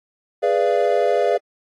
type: chord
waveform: triangle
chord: G# diminished seventh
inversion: none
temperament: equal with one note detuned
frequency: 415.3 / 493.9 / 587.3 / 686.5 Hz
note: G#4 / B4 / D5 / F5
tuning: 0 / 0 / 0 / -30 cents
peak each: -19 dBFS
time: 0.42-1.38 s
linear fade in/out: 20 ms
effects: AAC 32 kbps